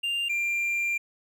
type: tone pair in turn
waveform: triangle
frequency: 2794 / 2381 Hz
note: F7 / D7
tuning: 0 / +23 cents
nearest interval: minor third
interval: 277 cents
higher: first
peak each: -24 / -23 dBFS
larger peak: second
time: 0.03-0.29 / 0.29-0.98 s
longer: second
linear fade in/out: 10 ms
effects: none